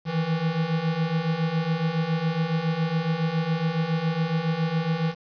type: beating tone pair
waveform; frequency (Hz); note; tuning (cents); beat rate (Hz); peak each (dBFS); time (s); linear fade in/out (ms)
square; 157.8 / 165; D#3 / E3; +25 / +2; 7.2; -29 / -25; 0.05-5.15; 50
effects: resampled to 11025 Hz + 8-bit